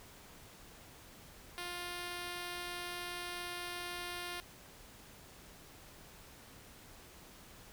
5% pulse tone, 352.2 Hz, F4, 15 cents sharp, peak -29 dBFS, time 1.58-4.4 s, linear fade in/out 0 ms, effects pink hiss -56 dBFS RMS until 7.72 s

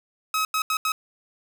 sawtooth tone bursts at uneven times, 1277 Hz, D#6, 45 cents sharp, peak -18 dBFS, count 4, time 0.34-0.45 / 0.54-0.62 / 0.7-0.77 / 0.85-0.92 s, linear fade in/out 2 ms, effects none

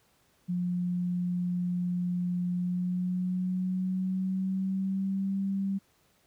sine tone with pitch glide, 177.9 to 195.13 Hz, F3 to G3, +32 to -8 cents, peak -27 dBFS, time 0.48-5.79 s, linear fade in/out 20 ms, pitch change +160 cents, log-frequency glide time 2.51-5.39 s, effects pink hiss -67 dBFS RMS until 6.26 s + high-pass 60 Hz 12 dB/octave

